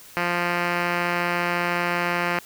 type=tone with low-pass filter; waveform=5% pulse; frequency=174.61 Hz; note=F3; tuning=in tune; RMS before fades=-24 dBFS; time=0.17-2.39 s; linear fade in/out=0 ms; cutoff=2900 Hz; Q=1.5; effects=white hiss -46 dBFS RMS until 2.45 s